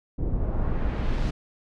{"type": "noise with low-pass filter sweep", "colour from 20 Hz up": "brown", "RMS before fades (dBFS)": -25, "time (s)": [0.18, 1.31], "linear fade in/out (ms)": 10, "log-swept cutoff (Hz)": [430, 6000], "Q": 0.87, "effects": []}